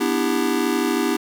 square chord, E minor seventh, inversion second, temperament just, 247.2 / 296.7 / 329.6 / 395.6 Hz, B3 / D4 / E4 / G4, +2 / +18 / 0 / +16 cents, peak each -25 dBFS, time 0-1.17 s, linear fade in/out 10 ms, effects none

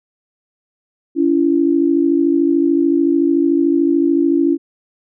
sine tone pair together, 283.4 / 337 Hz, C#4 / E4, +38 / +38 cents, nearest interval minor third, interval 300 cents, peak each -14 dBFS, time 1.15-4.58 s, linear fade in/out 50 ms, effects none

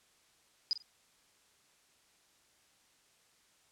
sine tone with echo, 4946 Hz, D#8, 11 cents flat, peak -27 dBFS, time 0.71-0.73 s, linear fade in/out 0 ms, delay 46 ms, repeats 2, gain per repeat -13 dB, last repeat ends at 0.822 s, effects white hiss -68 dBFS RMS until 3.71 s + low-pass 9000 Hz 12 dB/octave

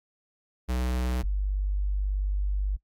square / sine tone pair in turn, 62.3 / 49.18 Hz, B1 / G1, +16 / +6 cents, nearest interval major third, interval 410 cents, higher first, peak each -26 / -24 dBFS, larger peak second, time 0.68-1.23 / 1.23-2.77 s, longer second, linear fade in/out 20 ms, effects noise-tail reverb RT60 0.1 s tail -22 dB re dry + AAC 64 kbps

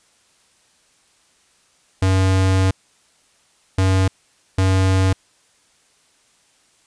square tone bursts at uneven times, 94.7 Hz, F#2, 41 cents sharp, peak -14 dBFS, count 3, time 2.02-2.71 / 3.78-4.08 / 4.58-5.13 s, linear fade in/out 5 ms, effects white hiss -58 dBFS RMS until 6.86 s + resampled to 22050 Hz

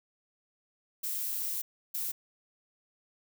violet noise bursts at uneven times, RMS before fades -34 dBFS, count 2, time 1.03-1.62 / 1.94-2.12 s, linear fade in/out 10 ms, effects none

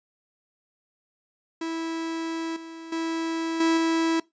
45% pulse tone with level steps, 327.6 Hz, E4, 11 cents flat, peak -28 / -38 / -26 / -19 / -21 dBFS, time 1.61-4.2 s, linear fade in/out 5 ms, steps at 2.56 / 2.92 / 3.6 / 3.77 s, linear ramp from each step 5 ms, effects noise-tail reverb RT60 0.2 s tail -22 dB re dry + resampled to 16000 Hz

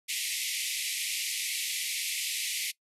pink band-pass noise, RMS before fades -33 dBFS, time 0.08-2.72 s, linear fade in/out 20 ms, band 2000 to 13000 Hz, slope 96 dB/octave, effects noise-tail reverb RT60 0.1 s tail -21 dB re dry

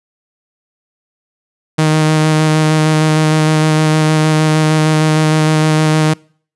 sawtooth tone with vibrato, 155.6 Hz, D#3, in tune, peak -5 dBFS, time 1.78-6.14 s, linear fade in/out 10 ms, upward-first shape square, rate 6.5 Hz, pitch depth 10 cents each way, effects noise-tail reverb RT60 0.5 s tail -26 dB re dry + resampled to 24000 Hz

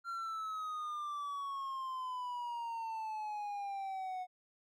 triangle exponential sweep, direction down, 1382 to 730 Hz, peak -36 dBFS, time 0.04-4.27 s, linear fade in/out 50 ms, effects none

